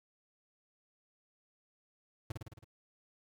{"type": "tone with echo", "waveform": "45% pulse", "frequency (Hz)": 110.6, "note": "A2", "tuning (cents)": 9, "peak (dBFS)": -35, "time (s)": [2.3, 2.32], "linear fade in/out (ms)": 5, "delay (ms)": 54, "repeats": 6, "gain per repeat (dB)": -3, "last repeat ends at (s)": 2.644, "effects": ["12-bit"]}